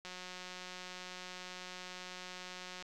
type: click train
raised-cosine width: 0.2 ms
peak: -29 dBFS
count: 506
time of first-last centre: 0.05-2.825 s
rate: 182 Hz
effects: none